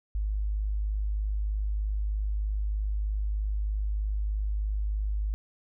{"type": "tone", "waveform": "sine", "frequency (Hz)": 51.6, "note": "G#1", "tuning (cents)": -10, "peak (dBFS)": -26, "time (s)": [0.15, 5.34], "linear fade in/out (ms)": 0, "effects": []}